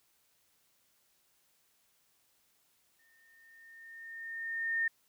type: tone with exponential growth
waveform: sine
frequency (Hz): 1825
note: A#6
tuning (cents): -37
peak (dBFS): -27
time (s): 2.99-4.88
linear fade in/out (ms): 5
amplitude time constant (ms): 410
effects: white hiss -72 dBFS RMS until 5.08 s